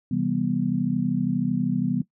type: chord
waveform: sine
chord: C major seventh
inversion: none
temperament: just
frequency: 130.81 / 163.52 / 196.22 / 245.3 Hz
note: C3 / E3 / G3 / B3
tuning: 0 / -14 / +2 / -12 cents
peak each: -31 / -27 / -27 / -25 dBFS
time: 0.11-2.02 s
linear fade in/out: 5 ms
effects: noise-tail reverb RT60 0.1 s tail -18 dB re dry